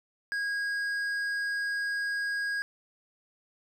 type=tone with tanh clipping; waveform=sine; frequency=1640 Hz; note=G#6; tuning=22 cents flat; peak=-30 dBFS; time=0.32-2.62 s; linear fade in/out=0 ms; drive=8 dB; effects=none